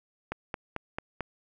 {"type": "click train", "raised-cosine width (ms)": 0.5, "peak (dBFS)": -17, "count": 5, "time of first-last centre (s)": [0.32, 1.207], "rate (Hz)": 4.51, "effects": []}